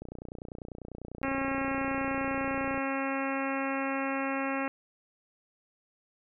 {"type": "click train", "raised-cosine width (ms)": 2, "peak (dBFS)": -27, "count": 84, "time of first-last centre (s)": [0.02, 2.777], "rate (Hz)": 30.1}
{"type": "harmonic tone", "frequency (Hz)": 271.2, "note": "C#4", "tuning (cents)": -38, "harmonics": [1, 2, 3, 4, 5, 6, 7, 8, 9, 10], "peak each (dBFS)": [-33, -36, -38, -39, -40, -41, -41, -42, -43, -43], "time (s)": [1.23, 4.68], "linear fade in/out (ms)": 0}
{"effects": []}